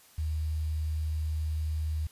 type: tone with quantisation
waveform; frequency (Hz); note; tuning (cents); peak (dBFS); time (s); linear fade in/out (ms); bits
sine; 77.78; D#2; 0; -28; 0.18-2.07; 5; 9
effects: white hiss -58 dBFS RMS until 2.11 s + resampled to 32000 Hz